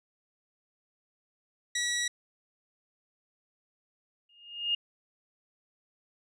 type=tone; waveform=15% pulse; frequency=1929 Hz; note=B6; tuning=41 cents flat; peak=-22 dBFS; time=1.75-2.08 s; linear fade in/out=5 ms
type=tone with exponential growth; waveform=sine; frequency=2839 Hz; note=F7; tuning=28 cents sharp; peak=-23 dBFS; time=4.29-4.75 s; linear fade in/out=5 ms; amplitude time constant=100 ms
effects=resampled to 22050 Hz